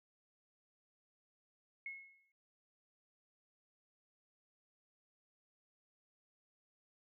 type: tone with exponential decay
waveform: sine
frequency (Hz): 2176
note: C#7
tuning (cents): -33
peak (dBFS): -40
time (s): 1.86-2.32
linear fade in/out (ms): 2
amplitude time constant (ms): 100
effects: noise-tail reverb RT60 0.4 s tail -21 dB re dry